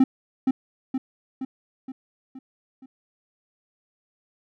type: tone with echo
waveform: triangle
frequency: 262.2 Hz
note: C4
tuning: 4 cents sharp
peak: -10 dBFS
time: 0-0.04 s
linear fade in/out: 5 ms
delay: 470 ms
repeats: 6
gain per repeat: -5 dB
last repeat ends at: 2.86 s
effects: none